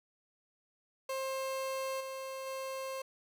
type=tone with level steps; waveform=30% pulse; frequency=531 Hz; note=C5; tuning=25 cents sharp; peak=-32 / -37 / -35 dBFS; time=1.09-3.02 s; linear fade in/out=5 ms; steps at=2 / 2.46 s; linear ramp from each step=10 ms; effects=none

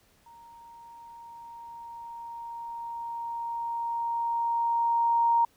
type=tone with level ramp; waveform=sine; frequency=932.3 Hz; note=A#5; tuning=in tune; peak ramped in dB=-49 to -19 dBFS; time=0.26-5.45 s; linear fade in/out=5 ms; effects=pink hiss -64 dBFS RMS until 5.56 s

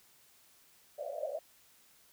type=band-pass noise; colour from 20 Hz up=white; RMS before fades=-39 dBFS; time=0.98-1.39 s; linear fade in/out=5 ms; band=530 to 660 Hz; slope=96 dB/octave; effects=white hiss -64 dBFS RMS until 2.12 s

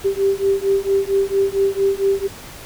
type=beating tone pair; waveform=sine; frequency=390.3 / 394.7 Hz; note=G4 / G4; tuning=-8 / +12 cents; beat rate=4.4 Hz; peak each=-18 dBFS; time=0.04-2.28 s; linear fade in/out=20 ms; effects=pink hiss -37 dBFS RMS until 2.65 s

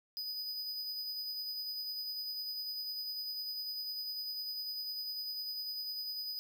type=tone with tremolo; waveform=square; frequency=4978 Hz; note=D#8; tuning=in tune; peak=-37 dBFS; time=0.17-6.39 s; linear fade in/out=0 ms; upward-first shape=sine; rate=10 Hz; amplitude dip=30%; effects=none

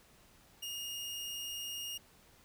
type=tone; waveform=sawtooth; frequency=2845 Hz; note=F7; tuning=31 cents sharp; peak=-36 dBFS; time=0.62-1.98 s; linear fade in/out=10 ms; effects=pink hiss -63 dBFS RMS until 2.44 s

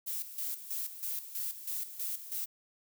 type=noise with tremolo; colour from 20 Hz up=violet; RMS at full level=-36 dBFS; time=0.06-2.46 s; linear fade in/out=20 ms; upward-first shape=square; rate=3.1 Hz; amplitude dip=70%; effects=none

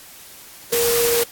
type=tone in noise; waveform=sine; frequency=471.2 Hz; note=A#4; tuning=19 cents sharp; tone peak=-17 dBFS; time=0.72-1.24 s; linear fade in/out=10 ms; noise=white; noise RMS=-21 dBFS; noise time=0.72-1.24 s; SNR=+1 dB; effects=white hiss -42 dBFS RMS until 1.31 s + AAC 64 kbps

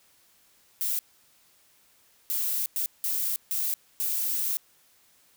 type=noise bursts at uneven times; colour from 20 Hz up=violet; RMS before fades=-28 dBFS; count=6; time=0.81-0.99 / 2.3-2.66 / 2.76-2.86 / 3.04-3.36 / 3.51-3.74 / 4-4.57 s; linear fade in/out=0 ms; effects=white hiss -62 dBFS RMS until 5.36 s

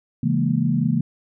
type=chord; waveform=sine; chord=A# half-diminished seventh; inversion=first; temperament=equal with one note detuned; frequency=136.37 / 164.81 / 207.7 / 233.1 Hz; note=C#3 / E3 / G#3 / A#3; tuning=-28 / 0 / 0 / 0 cents; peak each=-23 / -22 / -25 / -22 dBFS; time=0.23-1.01 s; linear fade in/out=5 ms; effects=none

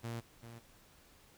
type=tone with echo; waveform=sawtooth; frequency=116.54 Hz; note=A#2; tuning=in tune; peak=-35 dBFS; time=0.03-0.21 s; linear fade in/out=20 ms; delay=390 ms; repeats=1; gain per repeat=-10 dB; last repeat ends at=0.6 s; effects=pink hiss -63 dBFS RMS until 1.37 s

